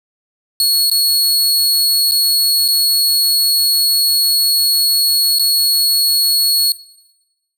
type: tone with dropouts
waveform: sawtooth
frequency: 4349 Hz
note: C#8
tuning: 34 cents flat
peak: -8 dBFS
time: 0.6-6.72 s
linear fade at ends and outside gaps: 1 ms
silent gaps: 0.899-0.914 / 2.112-2.119 / 2.68-2.685 / 5.386-5.395 s
effects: noise-tail reverb RT60 1.0 s tail -18 dB re dry